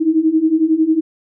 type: beating tone pair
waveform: sine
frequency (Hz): 311.1 / 322.1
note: D#4 / E4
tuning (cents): 0 / -40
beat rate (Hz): 11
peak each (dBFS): -16 / -13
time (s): 0-1.01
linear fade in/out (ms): 20
effects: none